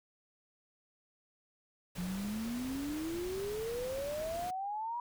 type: noise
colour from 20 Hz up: pink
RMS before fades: -46 dBFS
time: 1.95-4.51 s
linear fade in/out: 10 ms
type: exponential sweep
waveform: sine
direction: up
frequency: 174.61 to 973 Hz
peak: -35 dBFS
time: 1.98-5 s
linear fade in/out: 2 ms
effects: none